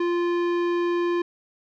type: tone with tanh clipping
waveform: sine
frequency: 347.4 Hz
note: F4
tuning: 9 cents flat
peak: -23 dBFS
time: 0-1.22 s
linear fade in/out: 5 ms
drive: 16 dB
effects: none